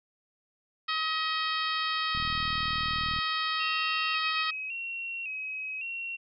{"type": "harmonic tone", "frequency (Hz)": 634, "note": "D#5", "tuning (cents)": 32, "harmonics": [2, 3, 4, 5, 6, 7, 8], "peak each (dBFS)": [-31, -35, -37, -36, -37, -38, -42], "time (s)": [0.88, 4.51], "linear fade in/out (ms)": 10}
{"type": "click train", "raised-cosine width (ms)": 5, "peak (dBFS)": -28, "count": 42, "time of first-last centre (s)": [2.15, 3.188], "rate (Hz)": 39.5}
{"type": "tone with vibrato", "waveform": "sine", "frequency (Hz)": 2637, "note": "E7", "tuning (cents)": 0, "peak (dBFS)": -33, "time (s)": [3.59, 6.17], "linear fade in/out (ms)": 20, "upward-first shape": "square", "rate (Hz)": 0.9, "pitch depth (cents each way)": 62}
{"effects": []}